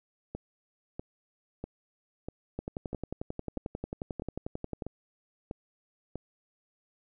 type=two click trains; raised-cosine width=2 ms; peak=-23 / -21 dBFS; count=10 / 26; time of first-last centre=0.35-6.156 / 2.59-4.822 s; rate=1.55 / 11.2 Hz; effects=none